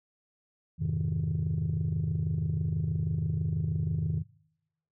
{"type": "chord", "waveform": "sine", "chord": "F minor seventh", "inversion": "none", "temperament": "just", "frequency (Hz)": [87.31, 104.77, 130.96, 157.15], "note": ["F2", "Ab2", "C3", "Eb3"], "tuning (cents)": [0, 16, 2, 18], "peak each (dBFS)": [-32, -33, -33, -28], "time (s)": [0.78, 4.24], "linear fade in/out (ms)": 50, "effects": ["noise-tail reverb RT60 0.9 s tail -26 dB re dry", "tanh soft clip ceiling -22 dBFS"]}